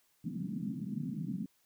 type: band-pass noise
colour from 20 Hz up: pink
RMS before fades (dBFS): -38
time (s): 0.24-1.46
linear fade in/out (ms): 2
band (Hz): 150 to 260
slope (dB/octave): 48
effects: white hiss -72 dBFS RMS until 1.65 s